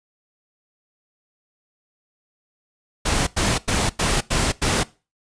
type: noise bursts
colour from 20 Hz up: pink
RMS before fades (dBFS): -20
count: 6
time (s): 3.05-4.835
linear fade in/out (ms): 10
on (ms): 220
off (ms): 93
effects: noise-tail reverb RT60 0.3 s tail -20 dB re dry + resampled to 22050 Hz